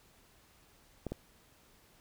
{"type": "clicks", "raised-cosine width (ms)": 2, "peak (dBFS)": -23, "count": 2, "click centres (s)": [1.067, 1.12], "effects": ["pink hiss -64 dBFS RMS until 2 s"]}